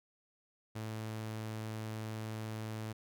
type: tone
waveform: sawtooth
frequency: 109.6 Hz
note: A2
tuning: 6 cents flat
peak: -35 dBFS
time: 0.75-2.93 s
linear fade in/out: 10 ms
effects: none